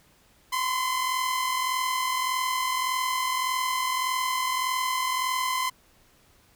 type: tone pair together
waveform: sawtooth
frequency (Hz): 1021.3 / 1063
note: C6 / C6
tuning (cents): -42 / +27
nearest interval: minor second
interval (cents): 69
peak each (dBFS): -22 / -28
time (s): 0.52-5.7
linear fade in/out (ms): 10
effects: pink hiss -60 dBFS RMS until 6.55 s